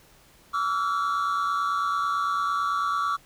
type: tone cluster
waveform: triangle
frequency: 1143 / 1325 / 1394 Hz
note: D6 / E6 / F6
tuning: -47 / +9 / -4 cents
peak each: -23 / -25 / -29 dBFS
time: 0.53-3.17 s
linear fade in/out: 20 ms
effects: tanh soft clip ceiling -17 dBFS + pink hiss -56 dBFS RMS until 3.25 s